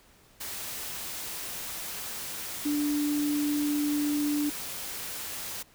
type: tone in noise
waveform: sine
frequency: 293.7 Hz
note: D4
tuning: in tune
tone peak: -25 dBFS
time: 2.65-4.5 s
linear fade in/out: 10 ms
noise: white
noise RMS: -37 dBFS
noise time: 0.4-5.63 s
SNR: +9 dB
effects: pink hiss -59 dBFS RMS until 5.74 s